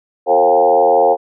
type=tone with frequency modulation; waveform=sine; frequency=623 Hz; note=D#5; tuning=2 cents sharp; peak=-8 dBFS; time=0.26-1.17 s; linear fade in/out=50 ms; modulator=84.7 Hz; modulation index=2.4; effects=none